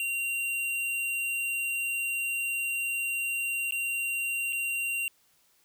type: tone with dropouts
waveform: square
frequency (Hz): 2763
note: F7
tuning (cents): -19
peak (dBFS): -29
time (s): 0-5.08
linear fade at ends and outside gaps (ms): 1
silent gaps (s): 3.709-3.722 / 4.525-4.529
effects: white hiss -66 dBFS RMS until 5.64 s